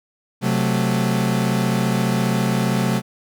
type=chord; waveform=40% pulse; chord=F# diminished; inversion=second; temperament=equal; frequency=130.81 / 185 / 220 Hz; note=C3 / F#3 / A3; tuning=0 / 0 / 0 cents; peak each=-21 dBFS; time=0.41-3.02 s; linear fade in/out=50 ms; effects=none